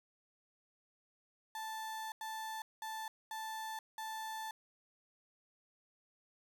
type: tone bursts at uneven times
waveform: 35% pulse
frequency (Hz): 880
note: A5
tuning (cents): 0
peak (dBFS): -39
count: 5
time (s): 1.55-2.12 / 2.21-2.62 / 2.82-3.08 / 3.31-3.79 / 3.98-4.51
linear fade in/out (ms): 2
effects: none